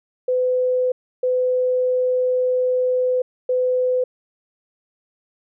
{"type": "tone bursts at uneven times", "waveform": "sine", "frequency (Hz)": 505, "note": "B4", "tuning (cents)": 39, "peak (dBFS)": -16, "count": 3, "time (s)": [[0.28, 0.92], [1.23, 3.22], [3.49, 4.04]], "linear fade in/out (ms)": 5, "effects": []}